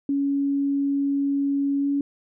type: tone with pitch glide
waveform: sine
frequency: 279.7 to 282 Hz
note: C#4 to C#4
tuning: +16 to +30 cents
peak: -20 dBFS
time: 0.09-2.01 s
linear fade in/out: 2 ms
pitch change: +14 cents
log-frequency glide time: 1.79-1.88 s
effects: none